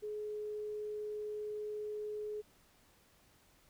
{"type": "tone", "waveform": "sine", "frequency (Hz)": 422.4, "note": "G#4", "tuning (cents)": 29, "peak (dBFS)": -38, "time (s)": [0.02, 2.42], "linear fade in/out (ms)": 20, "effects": ["pink hiss -67 dBFS RMS until 3.69 s"]}